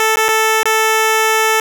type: tone with dropouts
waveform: 10% pulse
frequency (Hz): 440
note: A4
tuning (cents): 0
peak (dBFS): -3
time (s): 0-1.6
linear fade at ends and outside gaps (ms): 1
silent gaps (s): 0.159-0.17 / 0.284-0.288 / 0.632-0.655
effects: none